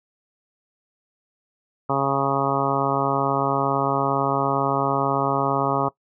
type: harmonic tone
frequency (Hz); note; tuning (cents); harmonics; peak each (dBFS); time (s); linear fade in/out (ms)
137.8; C#3; -10; 1 / 2 / 3 / 4 / 5 / 6 / 7 / 8 / 9; -28 / -28 / -28 / -28 / -28 / -28 / -28 / -28 / -28; 1.89-5.89; 10
effects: noise-tail reverb RT60 0.1 s tail -19 dB re dry